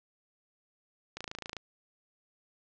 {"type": "click train", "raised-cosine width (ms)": 0.2, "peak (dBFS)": -21, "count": 12, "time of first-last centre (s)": [1.17, 1.567], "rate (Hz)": 27.7, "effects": ["low-pass 7000 Hz 12 dB/octave"]}